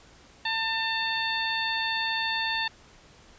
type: harmonic tone with a mistuned harmonic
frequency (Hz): 897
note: A5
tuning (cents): +33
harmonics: 1 / 2 / 3 / 4 / 5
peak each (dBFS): -32 / -30 / -34 / -32 / -35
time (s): 0.45-2.68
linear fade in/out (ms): 5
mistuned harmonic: 5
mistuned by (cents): -21
effects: pink hiss -54 dBFS RMS until 3.38 s + resampled to 16000 Hz